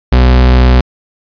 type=tone; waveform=40% pulse; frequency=62.7 Hz; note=B1; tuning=27 cents sharp; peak=-3 dBFS; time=0.12-0.81 s; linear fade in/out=5 ms; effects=resampled to 11025 Hz